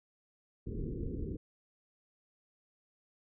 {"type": "low-pass noise", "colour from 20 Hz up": "pink", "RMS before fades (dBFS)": -38, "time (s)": [0.66, 1.37], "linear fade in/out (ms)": 10, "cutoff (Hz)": 470, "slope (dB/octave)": 96, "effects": []}